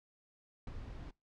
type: noise with ADSR envelope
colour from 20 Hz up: brown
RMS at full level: -41 dBFS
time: 0.67-1.11 s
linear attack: 3 ms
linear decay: 30 ms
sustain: -5 dB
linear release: 6 ms
effects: noise-tail reverb RT60 0.2 s tail -22 dB re dry + low-pass 5000 Hz 12 dB/octave